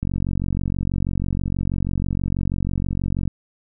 click train, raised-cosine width 5 ms, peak -11 dBFS, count 151, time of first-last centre 0.03-3.277 s, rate 46.2 Hz, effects none

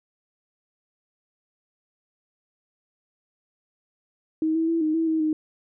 sine tone with pitch steps, 316.2 / 324.9 / 331.2 / 310.5 / 326.2 / 318.8 / 310.2 Hz, D#4 / E4 / E4 / D#4 / E4 / D#4 / D#4, +28 / -25 / +8 / -3 / -18 / +42 / -5 cents, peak -20 dBFS, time 4.42-5.33 s, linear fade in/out 2 ms, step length 130 ms, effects none

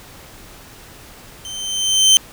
25% pulse tone with level ramp, 3100 Hz, G7, 20 cents flat, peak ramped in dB -26 to -3 dBFS, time 1.45-2.17 s, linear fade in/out 0 ms, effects pink hiss -41 dBFS RMS until 2.32 s

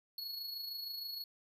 square tone with amplitude modulation, 4355 Hz, C#8, 31 cents flat, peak -39 dBFS, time 0.18-1.24 s, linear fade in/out 2 ms, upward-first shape sine, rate 26.4 Hz, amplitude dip 45%, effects none

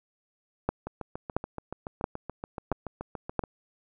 two click trains, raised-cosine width 1 ms, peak -21 / -11 dBFS, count 19 / 5, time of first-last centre 0.87-3.438 / 0.69-3.393 s, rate 7.01 / 1.48 Hz, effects none

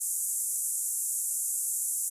pink band-pass noise, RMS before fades -31 dBFS, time 0-2.1 s, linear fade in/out 20 ms, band 7300 to 12000 Hz, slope 48 dB/octave, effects resampled to 32000 Hz

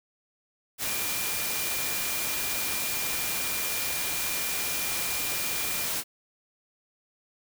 sine tone in noise, 2400 Hz, D7, 37 cents sharp, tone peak -37 dBFS, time 0.84-5.89 s, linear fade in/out 50 ms, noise white, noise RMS -30 dBFS, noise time 0.78-6.04 s, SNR -10 dB, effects none

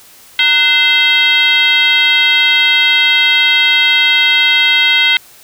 sine tone with frequency modulation, 2637 Hz, E7, in tune, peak -7 dBFS, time 0.39-5.17 s, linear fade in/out 2 ms, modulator 570 Hz, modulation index 1.8, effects white hiss -41 dBFS RMS until 5.43 s

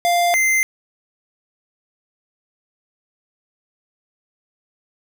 square tone pair in turn, 697 / 2078 Hz, F5 / C7, -4 / -12 cents, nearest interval octave + perfect fifth, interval 1892 cents, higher second, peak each -15 dBFS, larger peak neither, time 0.05-0.34 / 0.34-0.63 s, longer neither, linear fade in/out 0 ms, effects none

